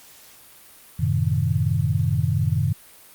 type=chord; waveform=sine; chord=F# diminished seventh; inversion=none; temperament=equal; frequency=92.5 / 110 / 130.81 / 155.56 Hz; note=F#2 / A2 / C3 / Eb3; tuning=0 / 0 / 0 / 0 cents; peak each=-24 dBFS; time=0.99-2.73 s; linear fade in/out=10 ms; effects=white hiss -48 dBFS RMS until 3.14 s + Opus 48 kbps